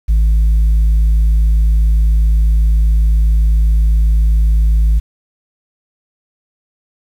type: tone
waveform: sine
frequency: 53.8 Hz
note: A1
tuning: 38 cents flat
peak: -5 dBFS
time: 0.08-5 s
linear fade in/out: 20 ms
effects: tanh soft clip ceiling -7 dBFS + 7-bit